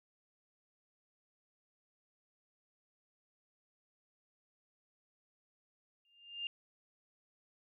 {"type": "tone with exponential growth", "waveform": "sine", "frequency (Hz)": 2804, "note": "F7", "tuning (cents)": 6, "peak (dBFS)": -34, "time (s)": [6.05, 6.47], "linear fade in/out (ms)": 1, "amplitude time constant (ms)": 91, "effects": []}